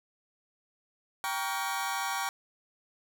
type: chord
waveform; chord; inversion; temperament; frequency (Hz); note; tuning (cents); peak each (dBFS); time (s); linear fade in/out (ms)
sawtooth; G half-diminished seventh; none; just; 784 / 940.8 / 1128.9 / 1411.2; G5 / Bb5 / Db6 / F6; 0 / +16 / +31 / +18; -31 / -32 / -32 / -35; 1.24-2.29; 0
effects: none